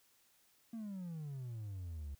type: exponential sweep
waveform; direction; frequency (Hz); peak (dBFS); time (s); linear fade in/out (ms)
triangle; down; 233 to 68; -39; 0.73-2.15; 5
effects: tanh soft clip ceiling -35 dBFS + white hiss -71 dBFS RMS until 2.19 s